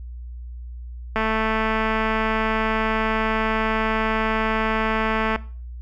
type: click train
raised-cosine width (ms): 0.5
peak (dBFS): -8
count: 925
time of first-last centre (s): 1.16-5.36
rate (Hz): 220
effects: noise-tail reverb RT60 0.4 s tail -19 dB re dry + added 60 Hz sine -32 dBFS peak until 5.81 s